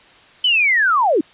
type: linear sweep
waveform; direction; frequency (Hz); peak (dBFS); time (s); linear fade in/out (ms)
sine; down; 3076 to 266.9; -12; 0.44-1.21; 5
effects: white hiss -47 dBFS RMS until 1.33 s + resampled to 8000 Hz